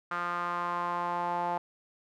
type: tone with band-pass filter sweep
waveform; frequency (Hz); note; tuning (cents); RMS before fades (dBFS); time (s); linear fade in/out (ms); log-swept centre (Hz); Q
sawtooth; 174.61; F3; 0; -32; 0.11-1.58; 5; 1300 to 830; 4.5
effects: none